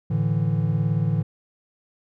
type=chord; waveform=triangle; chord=A suspended fourth; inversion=none; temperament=just; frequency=110 / 146.67 / 165 Hz; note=A2 / D3 / E3; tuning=0 / -2 / +2 cents; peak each=-22 dBFS; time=0.1-1.23 s; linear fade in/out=10 ms; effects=none